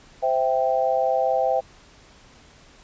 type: chord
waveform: sine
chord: C major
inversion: none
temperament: equal with one note detuned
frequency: 519.9 / 659.3 / 784 Hz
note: C5 / E5 / G5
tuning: -11 / 0 / 0 cents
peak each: -23 dBFS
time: 0.22-1.61 s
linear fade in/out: 20 ms
effects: pink hiss -51 dBFS RMS until 2.83 s + resampled to 16000 Hz